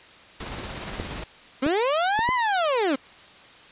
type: noise with tremolo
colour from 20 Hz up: pink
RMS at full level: -33 dBFS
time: 0.4-1.24 s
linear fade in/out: 5 ms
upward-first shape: square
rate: 17 Hz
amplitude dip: 25%
type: clicks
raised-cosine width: 2 ms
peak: -17 / -16 / -18 / -15 dBFS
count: 4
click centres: 0.999 / 1.664 / 2.191 / 2.29 s
type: linear two-way sweep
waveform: 30% pulse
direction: up then down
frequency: 249 to 1036 to 249 Hz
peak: -18 dBFS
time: 1.62-2.96 s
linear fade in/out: 10 ms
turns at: 2.33 s
effects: white hiss -48 dBFS RMS until 3.71 s + resampled to 8000 Hz